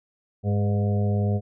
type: harmonic tone with a mistuned harmonic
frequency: 102.5 Hz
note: G#2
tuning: 22 cents flat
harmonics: 1 / 2 / 4 / 5 / 6 / 7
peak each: -21 / -27 / -33 / -35 / -37 / -38 dBFS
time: 0.43-1.41 s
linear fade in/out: 50 ms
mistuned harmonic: 5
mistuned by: -23 cents
effects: none